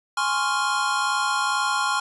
square chord, Db major seventh, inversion second, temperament equal, 830.6 / 1046.5 / 1108.7 / 1396.9 Hz, Ab5 / C6 / Db6 / F6, 0 / 0 / 0 / 0 cents, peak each -29 / -27 / -29 / -26 dBFS, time 0.17-2 s, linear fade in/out 5 ms, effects resampled to 24000 Hz + 9-bit

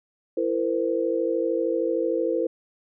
sine tone cluster, 334.5 / 459.9 / 513 Hz, E4 / A#4 / C5, +25 / -23 / -34 cents, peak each -26 dBFS, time 0.37-2.47 s, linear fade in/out 5 ms, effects none

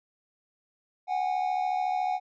triangle tone pair together, 740 / 813.9 Hz, F#5 / G#5, 0 / -35 cents, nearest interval major second, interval 165 cents, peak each -25 / -29 dBFS, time 1.07-2.2 s, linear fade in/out 50 ms, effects resampled to 16000 Hz

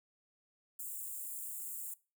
white high-pass noise, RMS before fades -43 dBFS, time 0.79-1.94 s, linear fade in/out 5 ms, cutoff 7100 Hz, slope 96 dB/octave, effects noise-tail reverb RT60 0.3 s tail -20 dB re dry

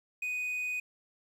triangle tone with quantisation, 2489 Hz, D#7, in tune, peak -30 dBFS, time 0.22-0.8 s, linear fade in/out 5 ms, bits 10, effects none

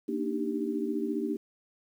sine chord, Eb major seventh, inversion second, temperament equal with one note detuned, 233.1 / 293.7 / 308.3 / 392 Hz, Bb3 / D4 / Eb4 / G4, 0 / 0 / -16 / 0 cents, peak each -34 dBFS, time 0.08-1.37 s, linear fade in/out 10 ms, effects 10-bit

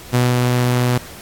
sawtooth tone with ADSR envelope, 123.47 Hz, B2, in tune, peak -8 dBFS, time 0.12-0.98 s, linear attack 29 ms, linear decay 180 ms, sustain -2 dB, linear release 6 ms, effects pink hiss -37 dBFS RMS until 1.21 s + AAC 64 kbps

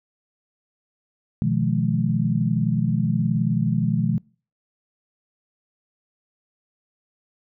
sine chord, F half-diminished seventh, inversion second, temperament equal with one note detuned, 123.47 / 155.56 / 174.61 / 213.1 Hz, Cb3 / Eb3 / F3 / Ab3, 0 / 0 / 0 / +45 cents, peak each -24 dBFS, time 1.42-4.18 s, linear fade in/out 0 ms, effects noise-tail reverb RT60 0.4 s tail -26 dB re dry

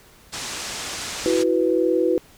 white low-pass noise, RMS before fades -31 dBFS, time 0.32-1.44 s, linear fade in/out 20 ms, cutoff 7800 Hz, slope 24 dB/octave
sine chord, E suspended second, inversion none, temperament just, 329.6 / 370.8 / 494.4 Hz, E4 / F#4 / B4, 0 / +4 / +2 cents, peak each -21 dBFS, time 1.26-2.18 s, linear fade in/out 0 ms
effects pink hiss -51 dBFS RMS until 2.37 s

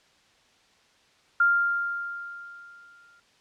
sine tone with exponential decay, 1396.9 Hz, F6, in tune, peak -16 dBFS, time 1.4-3.2 s, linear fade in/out 5 ms, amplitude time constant 390 ms, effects white hiss -61 dBFS RMS until 3.4 s + low-pass 5000 Hz 12 dB/octave

